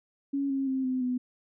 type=tone with pitch steps; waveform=sine; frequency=278.3 / 271 / 263.9 / 257 / 250.2 Hz; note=C#4 / C#4 / C4 / C4 / B3; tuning=+7 / -39 / +15 / -31 / +23 cents; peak=-26 dBFS; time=0.33-1.18 s; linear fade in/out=10 ms; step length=170 ms; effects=none